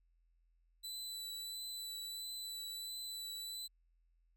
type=tone with vibrato; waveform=sawtooth; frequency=3981 Hz; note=B7; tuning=13 cents sharp; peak=-40 dBFS; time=0.83-3.68 s; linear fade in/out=20 ms; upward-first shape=triangle; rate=1.5 Hz; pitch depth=19 cents each way; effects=added 42 Hz sine -70 dBFS peak until 4.36 s